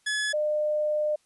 sawtooth / sine tone pair in turn, 1703 / 603.7 Hz, G#6 / D5, +43 / +48 cents, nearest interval octave + tritone, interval 1795 cents, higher first, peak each -22 / -23 dBFS, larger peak first, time 0.06-0.33 / 0.33-1.16 s, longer second, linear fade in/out 10 ms, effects white hiss -67 dBFS RMS until 1.25 s + resampled to 24000 Hz

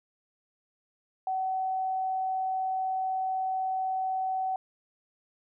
sine tone, 756 Hz, F#5, 37 cents sharp, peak -27 dBFS, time 1.27-4.56 s, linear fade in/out 2 ms, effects none

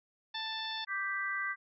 harmonic tone, 884 Hz, A5, 8 cents sharp, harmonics 1 / 2 / 3 / 4 / 5 / 6, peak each -42 / -42 / -49 / -39 / -45 / -49 dBFS, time 0.34-0.85 s, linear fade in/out 10 ms
sine chord, G major, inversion second, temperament equal, 1174.7 / 1568 / 1975.5 Hz, D6 / G6 / B6, 0 / 0 / 0 cents, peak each -39 / -36 / -36 dBFS, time 0.87-1.56 s, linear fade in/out 50 ms
effects none

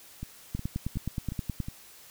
two click trains, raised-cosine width 5 ms, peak -18 / -23 dBFS, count 11 / 5, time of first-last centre 0.55-1.603 / 0.23-1.685 s, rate 9.5 / 2.75 Hz, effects white hiss -52 dBFS RMS until 2.1 s

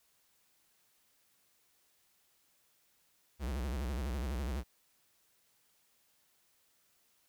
square tone with vibrato, 65.41 Hz, C2, in tune, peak -35 dBFS, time 3.39-4.64 s, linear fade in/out 50 ms, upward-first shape sine, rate 12 Hz, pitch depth 210 cents each way, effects white hiss -72 dBFS RMS until 7.28 s

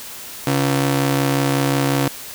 sawtooth ring-modulated tone, 207.7 Hz, G#3, in tune, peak -9 dBFS, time 0.47-2.08 s, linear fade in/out 2 ms, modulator 71.1 Hz, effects white hiss -34 dBFS RMS until 2.34 s

